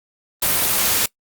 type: noise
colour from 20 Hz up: white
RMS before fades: -18 dBFS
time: 0.42-1.06 s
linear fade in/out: 5 ms
effects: noise-tail reverb RT60 0.1 s tail -22 dB re dry + Opus 32 kbps